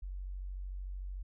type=tone; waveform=sine; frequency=46.69 Hz; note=F#1; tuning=16 cents sharp; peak=-38 dBFS; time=0.02-1.23 s; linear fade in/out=10 ms; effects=none